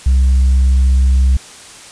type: tone with tanh clipping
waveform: sine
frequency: 65.4 Hz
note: C2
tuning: in tune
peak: -8 dBFS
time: 0.06-1.37 s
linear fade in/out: 5 ms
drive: 1 dB
effects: white hiss -36 dBFS RMS until 1.91 s + resampled to 22050 Hz